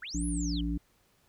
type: linear two-way sweep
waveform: sine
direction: up then down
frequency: 1244.5 to 10490 to 2887 Hz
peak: -38 dBFS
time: 0.02-0.61 s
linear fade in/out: 5 ms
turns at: 0.26 s
type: harmonic tone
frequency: 57.8 Hz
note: A#1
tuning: 14 cents flat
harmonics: 1 / 3 / 5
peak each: -32 / -35 / -33 dBFS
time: 0.14-0.78 s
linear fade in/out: 10 ms
effects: pink hiss -68 dBFS RMS until 1.28 s